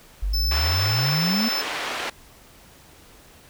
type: exponential sweep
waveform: sine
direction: up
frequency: 45.64 to 234.9 Hz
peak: -21 dBFS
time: 0.22-1.49 s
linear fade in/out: 10 ms
type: tone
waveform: square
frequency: 5274 Hz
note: E8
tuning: in tune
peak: -24 dBFS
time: 0.33-1.62 s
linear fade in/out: 10 ms
type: band-pass noise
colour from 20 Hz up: white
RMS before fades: -29 dBFS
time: 0.51-2.1 s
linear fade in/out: 5 ms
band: 360 to 2700 Hz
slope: 12 dB/octave
effects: pink hiss -50 dBFS RMS until 3.49 s